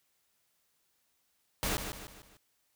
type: noise with echo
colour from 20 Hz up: pink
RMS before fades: -32 dBFS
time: 1.63-1.77 s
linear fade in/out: 0 ms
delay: 150 ms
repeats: 4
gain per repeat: -7 dB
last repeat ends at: 2.37 s
effects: white hiss -75 dBFS RMS until 2.75 s